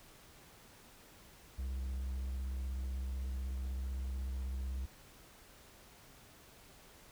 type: tone with vibrato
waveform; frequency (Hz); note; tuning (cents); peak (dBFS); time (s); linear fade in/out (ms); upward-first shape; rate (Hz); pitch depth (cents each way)
triangle; 65; C2; -11; -34; 1.58-4.86; 10; sine; 16; 41
effects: pink hiss -59 dBFS RMS until 7.11 s